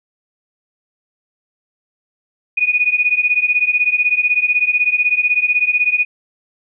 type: beating tone pair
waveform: sine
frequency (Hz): 2459 / 2475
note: D#7 / D#7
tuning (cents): -21 / -10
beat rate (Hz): 16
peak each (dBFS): -16 / -15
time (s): 2.57-6.05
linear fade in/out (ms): 10
effects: none